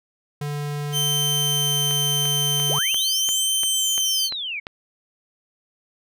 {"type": "tone with pitch glide", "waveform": "square", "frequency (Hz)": [146.1, 144.84], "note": ["D3", "D3"], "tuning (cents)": [-9, -24], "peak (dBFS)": -26, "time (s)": [0.41, 2.79], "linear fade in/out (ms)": 5, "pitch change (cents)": -15, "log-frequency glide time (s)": [1.4, 1.74]}
{"type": "tone", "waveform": "sawtooth", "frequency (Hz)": 3100, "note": "G7", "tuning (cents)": -20, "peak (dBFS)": -17, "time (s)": [0.92, 4.3], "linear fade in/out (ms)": 50}
{"type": "click train", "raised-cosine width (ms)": 0.3, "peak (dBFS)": -16, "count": 9, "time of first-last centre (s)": [1.91, 4.669], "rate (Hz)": 2.9}
{"type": "linear two-way sweep", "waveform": "sine", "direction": "up then down", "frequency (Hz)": [277.2, 9397, 2154], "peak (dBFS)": -26, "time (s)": [2.69, 4.6], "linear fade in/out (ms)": 10, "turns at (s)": 3.54}
{"effects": []}